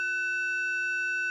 sine tone pair together, 1502 / 2654 Hz, F#6 / E7, +26 / +11 cents, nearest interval minor seventh, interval 985 cents, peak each -26 / -31 dBFS, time 0-1.3 s, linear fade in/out 0 ms, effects tanh soft clip ceiling -24 dBFS

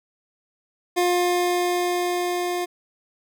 25% pulse tone with level ramp, 354.6 Hz, F4, 26 cents sharp, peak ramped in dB -14 to -20 dBFS, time 0.96-2.66 s, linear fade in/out 20 ms, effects none

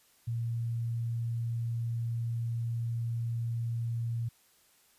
sine tone, 116.54 Hz, A#2, in tune, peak -30 dBFS, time 0.27-4.29 s, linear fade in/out 10 ms, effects white hiss -65 dBFS RMS until 4.98 s + resampled to 32000 Hz

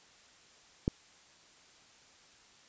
click, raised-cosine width 3 ms, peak -15 dBFS, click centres 0.879 s, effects white hiss -60 dBFS RMS until 2.68 s + resampled to 16000 Hz

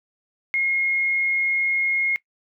sine tone, 2151 Hz, C7, 47 cents sharp, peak -19 dBFS, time 0.54-2.16 s, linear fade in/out 0 ms, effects noise-tail reverb RT60 0.1 s tail -20 dB re dry

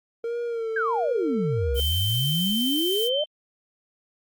triangle tone with vibrato, 460 Hz, A#4, 23 cents flat, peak -24 dBFS, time 0.24-1.8 s, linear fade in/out 2 ms, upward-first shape sine, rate 1.5 Hz, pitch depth 57 cents each way
sine exponential two-way sweep, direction down then up, 1665 to 63.8 to 622 Hz, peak -23 dBFS, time 0.76-3.24 s, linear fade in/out 5 ms, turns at 1.74 s
violet noise, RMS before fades -32 dBFS, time 1.74-3.1 s, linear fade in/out 50 ms
sine tone, 3102 Hz, G7, 19 cents flat, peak -25 dBFS, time 1.75-3.26 s, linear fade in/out 50 ms
effects Opus 48 kbps

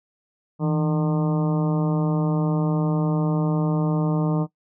harmonic tone with a mistuned harmonic, 151.7 Hz, D#3, 44 cents flat, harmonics 1 / 2 / 3 / 4 / 5 / 6 / 7 / 8, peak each -20 / -26 / -30 / -33 / -37 / -36 / -38 / -41 dBFS, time 0.59-4.47 s, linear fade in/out 50 ms, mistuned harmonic 1, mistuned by +100 cents, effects noise-tail reverb RT60 0.1 s tail -18 dB re dry

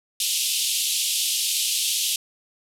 pink band-pass noise, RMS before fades -24 dBFS, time 0.2-2.16 s, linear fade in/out 2 ms, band 2800 to 13000 Hz, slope 48 dB/octave, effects none

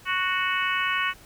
harmonic tone, 370 Hz, F#4, in tune, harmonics 3 / 4 / 5 / 6 / 7 / 8, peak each -28 / -29 / -30 / -31 / -31 / -32 dBFS, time 0.05-1.14 s, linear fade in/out 50 ms, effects pink hiss -51 dBFS RMS until 1.25 s

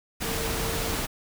sine tone in noise, 453.7 Hz, A#4, 47 cents flat, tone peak -35 dBFS, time 0.24-0.97 s, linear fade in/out 20 ms, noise pink, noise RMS -29 dBFS, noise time 0.2-1.07 s, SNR -9 dB, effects none

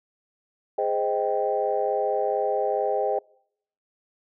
sine chord, Ab major seventh, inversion none, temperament equal with one note detuned, 415.3 / 517.8 / 622.3 / 784 Hz, Ab4 / C5 / Eb5 / G5, 0 / -18 / 0 / 0 cents, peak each -27 dBFS, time 0.78-3.19 s, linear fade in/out 5 ms, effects noise-tail reverb RT60 0.7 s tail -26 dB re dry + tanh soft clip ceiling -11 dBFS

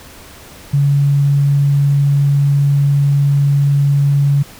sine tone, 141.5 Hz, C#3, 36 cents sharp, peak -9 dBFS, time 0.73-4.43 s, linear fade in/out 10 ms, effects pink hiss -38 dBFS RMS until 4.59 s

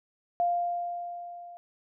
sine tone with level ramp, 698.5 Hz, F5, in tune, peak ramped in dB -22 to -43 dBFS, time 0.4-1.57 s, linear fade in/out 0 ms, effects none

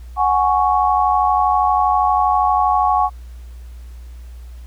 sine chord, F# suspended second, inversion none, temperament just, 740 / 832.5 / 1110 Hz, F#5 / G#5 / C#6, 0 / +4 / +2 cents, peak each -17 dBFS, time 0.16-3.1 s, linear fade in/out 50 ms, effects added 60 Hz sine -32 dBFS peak until 4.66 s + pink hiss -53 dBFS RMS until 4.66 s

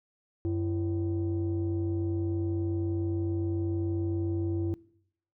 sine tone pair together, 93.9 / 334.6 Hz, F#2 / E4, +26 / +26 cents, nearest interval octave + minor seventh, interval 2200 cents, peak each -28 dBFS, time 0.45-4.74 s, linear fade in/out 0 ms, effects noise-tail reverb RT60 0.7 s tail -22 dB re dry + tanh soft clip ceiling -23 dBFS

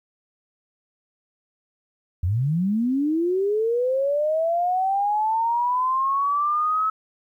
sine linear sweep, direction up, 80.4 to 1297 Hz, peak -19 dBFS, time 2.23-6.9 s, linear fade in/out 5 ms, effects 10-bit

